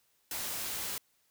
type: noise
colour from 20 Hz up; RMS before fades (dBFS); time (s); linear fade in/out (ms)
white; -37; 0.31-0.98; 2
effects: white hiss -72 dBFS RMS until 1.3 s